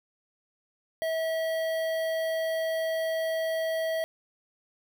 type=tone with notch filter; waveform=square; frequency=647 Hz; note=E5; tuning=32 cents flat; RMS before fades=-29 dBFS; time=1.02-4.04 s; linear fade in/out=0 ms; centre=7100 Hz; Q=0.71; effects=10-bit